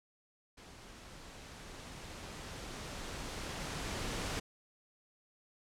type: noise with level ramp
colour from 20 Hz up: pink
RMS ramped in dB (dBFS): -54 to -37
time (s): 0.57-4.4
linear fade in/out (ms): 10
effects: low-pass 8000 Hz 12 dB/octave